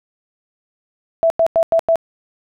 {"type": "tone bursts", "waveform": "sine", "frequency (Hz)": 660, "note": "E5", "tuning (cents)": 2, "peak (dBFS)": -10, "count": 5, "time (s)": [1.23, 1.957], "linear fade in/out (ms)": 0, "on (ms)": 71, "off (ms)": 93, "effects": []}